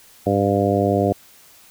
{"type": "harmonic tone", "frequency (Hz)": 100, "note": "G2", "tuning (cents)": 35, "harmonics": [1, 2, 3, 4, 5, 6, 7], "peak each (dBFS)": [-23, -23, -23, -23, -23, -23, -23], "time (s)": [0.26, 1.13], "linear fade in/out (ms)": 10, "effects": ["white hiss -49 dBFS RMS until 1.7 s"]}